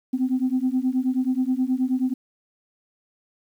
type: beating tone pair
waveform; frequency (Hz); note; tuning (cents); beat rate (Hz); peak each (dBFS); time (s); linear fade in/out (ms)
sine; 252.5 / 261.9; B3 / C4; +39 / +2; 9.4; -22; 0.13-2.14; 10
effects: tanh soft clip ceiling -14 dBFS + 9-bit